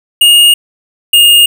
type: tone pair in turn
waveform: square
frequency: 2850 / 2837 Hz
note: F7 / F7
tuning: +34 / +27 cents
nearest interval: unison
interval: 7 cents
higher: first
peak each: -3 dBFS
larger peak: neither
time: 0.21-0.54 / 1.13-1.46 s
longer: neither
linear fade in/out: 5 ms
effects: none